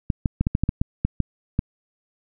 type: clicks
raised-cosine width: 5 ms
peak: -7 dBFS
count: 11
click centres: 0.102 / 0.258 / 0.41 / 0.469 / 0.551 / 0.636 / 0.691 / 0.815 / 1.05 / 1.203 / 1.591 s
effects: none